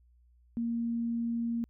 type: tone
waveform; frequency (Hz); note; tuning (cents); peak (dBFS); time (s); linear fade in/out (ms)
sine; 233.1; A#3; 0; -29; 0.57-1.64; 0
effects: added 60 Hz sine -60 dBFS peak until 1.69 s